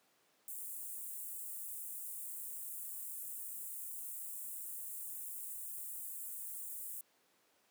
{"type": "high-pass noise", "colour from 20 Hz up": "white", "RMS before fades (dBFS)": -45, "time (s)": [0.48, 7.01], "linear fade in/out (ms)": 2, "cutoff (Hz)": 7900, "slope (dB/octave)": 48, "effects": ["pink hiss -72 dBFS RMS until 7.7 s", "high-pass 300 Hz 12 dB/octave"]}